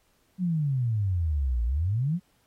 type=exponential two-way sweep; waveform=sine; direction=down then up; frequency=189.1 to 56 to 189.1 Hz; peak=-23 dBFS; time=0.38-2.2 s; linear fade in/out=50 ms; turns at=1.64 s; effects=pink hiss -68 dBFS RMS until 2.46 s + AAC 48 kbps